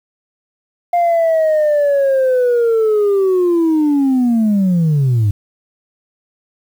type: linear sweep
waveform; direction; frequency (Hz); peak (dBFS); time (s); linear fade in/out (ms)
sine; down; 703 to 98; -8; 0.93-5.31; 5
effects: tanh soft clip ceiling -9 dBFS + 7-bit